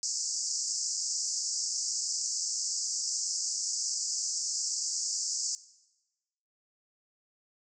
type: band-pass noise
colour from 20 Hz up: white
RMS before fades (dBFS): -33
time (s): 0.03-5.55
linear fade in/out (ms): 0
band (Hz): 4800 to 7700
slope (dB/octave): 96
effects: noise-tail reverb RT60 1.0 s tail -18 dB re dry